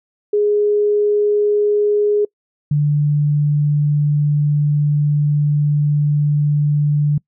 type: tone pair in turn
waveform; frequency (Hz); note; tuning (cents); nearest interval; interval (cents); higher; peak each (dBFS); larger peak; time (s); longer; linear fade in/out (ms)
sine; 415.3 / 147.26; G#4 / D3; 0 / +5; octave + tritone; 1795; first; -12; neither; 0.33-2.25 / 2.71-7.18; second; 5
effects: noise-tail reverb RT60 0.1 s tail -25 dB re dry